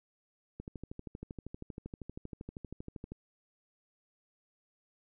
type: click train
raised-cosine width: 3 ms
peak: -29 dBFS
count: 33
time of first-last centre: 0.6-3.12 s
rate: 12.7 Hz
effects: none